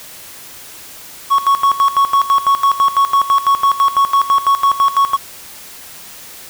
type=tone with tremolo; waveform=triangle; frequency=1108.7 Hz; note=C#6; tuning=in tune; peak=-6 dBFS; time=1.3-5.17 s; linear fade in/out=20 ms; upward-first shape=square; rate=6 Hz; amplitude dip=80%; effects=white hiss -35 dBFS RMS until 6.49 s